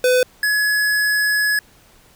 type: tone pair in turn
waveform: square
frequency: 503 / 1691.9 Hz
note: B4 / G#6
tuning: +32 / +32 cents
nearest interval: octave + major sixth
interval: 2100 cents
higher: second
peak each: -13 / -16 dBFS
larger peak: first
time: 0.04-0.23 / 0.43-1.59 s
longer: second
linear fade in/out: 2 ms
effects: pink hiss -51 dBFS RMS until 2.15 s